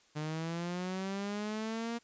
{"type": "linear sweep", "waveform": "sawtooth", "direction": "up", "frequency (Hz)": [150, 236.1], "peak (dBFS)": -31, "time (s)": [0.15, 1.99], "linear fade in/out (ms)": 20, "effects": ["white hiss -66 dBFS RMS until 2.03 s", "resampled to 16000 Hz"]}